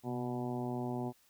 harmonic tone with a mistuned harmonic, 122.9 Hz, B2, 8 cents flat, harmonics 1 / 2 / 3 / 4 / 5 / 6 / 7 / 8, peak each -40 / -38 / -41 / -51 / -47 / -45 / -47 / -53 dBFS, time 0.03-1.13 s, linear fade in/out 50 ms, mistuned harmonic 1, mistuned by +62 cents, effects white hiss -68 dBFS RMS until 1.29 s

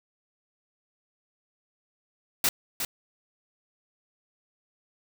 white noise with echo, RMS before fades -23 dBFS, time 2.44-2.49 s, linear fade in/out 2 ms, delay 360 ms, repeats 1, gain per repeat -7 dB, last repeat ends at 2.85 s, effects none

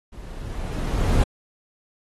brown noise with level ramp, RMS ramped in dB -39 to -17 dBFS, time 0.12-1.24 s, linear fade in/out 10 ms, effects AAC 32 kbps

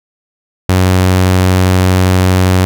sawtooth tone, 92.5 Hz, F#2, in tune, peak -3 dBFS, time 0.69-2.65 s, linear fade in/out 0 ms, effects none

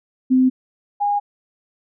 sine tone pair in turn, 257.7 / 818.1 Hz, C4 / G#5, -26 / -26 cents, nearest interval octave + minor sixth, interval 2000 cents, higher second, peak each -11 / -16 dBFS, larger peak first, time 0.3-0.5 / 1-1.2 s, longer neither, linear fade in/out 20 ms, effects none

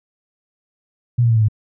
sine tone with pitch steps, 120.9 / 117.19 / 113.59 / 110.1 / 106.72 Hz, B2 / A#2 / A#2 / A2 / G#2, -36 / +10 / -44 / +2 / +48 cents, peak -11 dBFS, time 1.18-1.485 s, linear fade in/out 10 ms, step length 61 ms, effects none

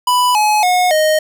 square tone with pitch steps, 991 / 847.9 / 725.5 / 620.7 Hz, B5 / G#5 / F#5 / D#5, +6 / +36 / -34 / -4 cents, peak -11 dBFS, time 0.07-1.19 s, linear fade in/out 5 ms, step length 280 ms, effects none

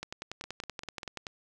two click trains, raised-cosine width 0.2 ms, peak -20 / -23 dBFS, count 14 / 4, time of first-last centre 0.03-1.268 / 0.44-1.032 s, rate 10.5 / 5.07 Hz, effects none

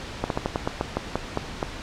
slowing click train, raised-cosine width 1 ms, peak -9 dBFS, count 11, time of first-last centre 0.24-1.628 s, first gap 62 ms, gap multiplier 1.17, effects pink hiss -36 dBFS RMS until 1.82 s + low-pass 5000 Hz 12 dB/octave

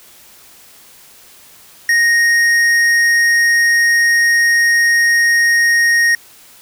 sine tone with tanh clipping, 1864.7 Hz, A#6, in tune, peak -11 dBFS, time 1.89-6.15 s, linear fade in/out 2 ms, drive 12 dB, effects white hiss -43 dBFS RMS until 6.61 s

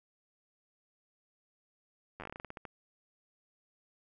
slowing click train, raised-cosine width 0.5 ms, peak -28 dBFS, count 14, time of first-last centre 2.2-2.652 s, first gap 10 ms, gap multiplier 1.19, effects none

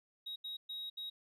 sine tone bursts at uneven times, 3800 Hz, A#7, 33 cents sharp, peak -38 dBFS, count 4, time 0.26-0.36 / 0.44-0.57 / 0.69-0.9 / 0.97-1.1 s, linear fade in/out 10 ms, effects tanh soft clip ceiling -39 dBFS + 13-bit

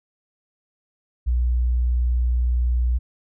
sine tone, 60.8 Hz, B1, 26 cents flat, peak -17 dBFS, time 1.26-2.99 s, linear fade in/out 20 ms, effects none

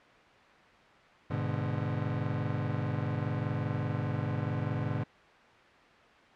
35% pulse chord, G# diminished, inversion none, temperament just, 103.83 / 124.59 / 149.51 Hz, G#2 / B2 / D3, 0 / +16 / +31 cents, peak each -33 dBFS, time 1.3-5.04 s, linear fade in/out 10 ms, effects white hiss -56 dBFS RMS until 6.35 s + low-pass 2000 Hz 12 dB/octave

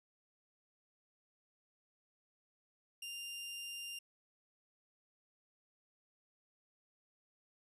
sawtooth tone, 2794 Hz, F7, in tune, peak -40 dBFS, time 3.02-3.99 s, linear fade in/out 5 ms, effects resampled to 32000 Hz

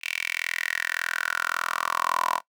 10% pulse tone with high-pass filter sweep, 41.79 Hz, E1, 24 cents sharp, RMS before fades -28 dBFS, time 0.01-2.41 s, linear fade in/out 50 ms, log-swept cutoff 2500 to 940 Hz, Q 5.9, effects noise-tail reverb RT60 0.1 s tail -19 dB re dry

